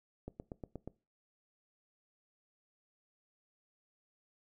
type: click train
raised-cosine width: 2 ms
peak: -29 dBFS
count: 6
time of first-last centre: 0.28-0.876 s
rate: 8.39 Hz
effects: noise-tail reverb RT60 0.3 s tail -20 dB re dry